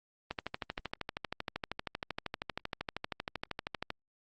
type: click train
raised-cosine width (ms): 0.3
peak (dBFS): -19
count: 47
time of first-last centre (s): 0.31-3.904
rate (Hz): 12.8
effects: Opus 32 kbps